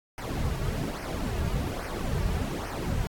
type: noise with flanger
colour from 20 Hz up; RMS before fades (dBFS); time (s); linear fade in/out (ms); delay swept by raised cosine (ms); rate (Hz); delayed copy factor
brown; -30; 0.18-3.07; 0; 0.26 to 3.96; 1.2; -0.75
effects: AAC 64 kbps